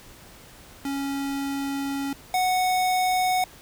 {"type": "tone pair in turn", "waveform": "square", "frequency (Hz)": [277.2, 738.1], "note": ["C#4", "F#5"], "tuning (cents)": [0, -4], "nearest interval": "octave + perfect fourth", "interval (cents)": 1696, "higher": "second", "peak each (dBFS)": [-27, -21], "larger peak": "second", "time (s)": [[0.85, 2.13], [2.34, 3.44]], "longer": "first", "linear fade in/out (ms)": 2, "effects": ["pink hiss -48 dBFS RMS until 3.61 s"]}